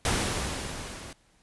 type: noise with level ramp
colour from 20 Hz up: pink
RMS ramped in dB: -25 to -43 dBFS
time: 0.05-1.13 s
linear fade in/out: 2 ms
effects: pink hiss -64 dBFS RMS until 1.42 s + resampled to 24000 Hz